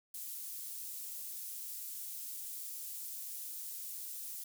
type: high-pass noise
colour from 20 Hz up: pink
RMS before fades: -44 dBFS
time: 0.14-4.44 s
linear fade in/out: 5 ms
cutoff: 11000 Hz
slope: 12 dB/octave
effects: none